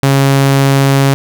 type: tone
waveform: sawtooth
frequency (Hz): 137.3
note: C#3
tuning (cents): -16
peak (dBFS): -3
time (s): 0.03-1.14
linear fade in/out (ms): 0
effects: none